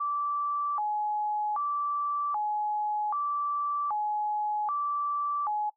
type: tone with vibrato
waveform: sine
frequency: 990 Hz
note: B5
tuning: 4 cents sharp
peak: -27 dBFS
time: 0-5.7 s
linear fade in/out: 10 ms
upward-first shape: square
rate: 0.64 Hz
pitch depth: 280 cents each way
effects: noise-tail reverb RT60 0.1 s tail -17 dB re dry